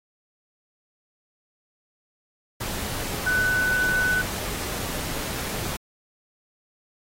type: tone in noise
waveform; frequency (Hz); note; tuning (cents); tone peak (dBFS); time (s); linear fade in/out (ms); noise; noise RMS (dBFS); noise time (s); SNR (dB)
sine; 1496; F#6; +19; -20; 3.26-4.22; 10; pink; -31; 2.6-5.77; +8
effects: AAC 48 kbps